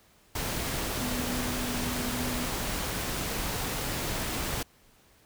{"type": "tone in noise", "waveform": "sine", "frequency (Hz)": 246.9, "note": "B3", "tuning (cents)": 0, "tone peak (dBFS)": -34, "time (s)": [1.01, 2.46], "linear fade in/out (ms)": 5, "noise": "pink", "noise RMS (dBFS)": -32, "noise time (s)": [0.35, 4.63], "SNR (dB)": -5, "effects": ["pink hiss -61 dBFS RMS until 5.25 s"]}